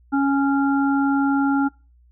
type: harmonic tone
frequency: 277.2 Hz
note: C#4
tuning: in tune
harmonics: 1 / 3 / 5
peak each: -17 / -25 / -26 dBFS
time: 0.12-1.69 s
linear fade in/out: 20 ms
effects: noise-tail reverb RT60 0.3 s tail -23 dB re dry + added 60 Hz sine -51 dBFS peak until 2.11 s